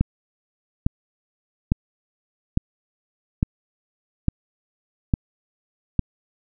click train, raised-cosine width 5 ms, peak -5 dBFS, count 8, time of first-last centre 0.01-5.993 s, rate 1.17 Hz, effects none

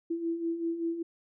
sine beating tone pair, 329.6 / 334.8 Hz, E4 / E4, 0 / +27 cents, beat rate 5.2 Hz, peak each -37 / -30 dBFS, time 0.1-1.03 s, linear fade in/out 10 ms, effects none

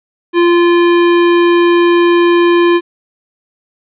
square tone, 345.8 Hz, F4, 17 cents flat, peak -7 dBFS, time 0.33-2.81 s, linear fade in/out 50 ms, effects resampled to 8000 Hz + 8-bit

